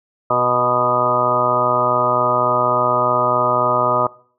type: harmonic tone with a mistuned harmonic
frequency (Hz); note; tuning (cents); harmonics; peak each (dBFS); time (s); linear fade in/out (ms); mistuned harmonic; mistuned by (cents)
123.47; B2; 0; 1 / 2 / 3 / 4 / 5 / 6 / 7 / 8 / 9 / 10; -29 / -30 / -26 / -26 / -19 / -28 / -27 / -22 / -26 / -18; 0.3-4.07; 5; 4; -15
effects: noise-tail reverb RT60 0.5 s tail -21 dB re dry